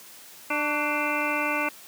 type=harmonic tone with a mistuned harmonic; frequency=297.2 Hz; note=D4; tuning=21 cents sharp; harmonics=1 / 2 / 3 / 4 / 5 / 7 / 8 / 9; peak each=-32 / -32 / -32 / -32 / -32 / -32 / -32 / -32 dBFS; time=0.5-1.69 s; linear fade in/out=5 ms; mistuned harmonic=4; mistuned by=-58 cents; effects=white hiss -47 dBFS RMS until 1.87 s + high-pass 150 Hz 12 dB/octave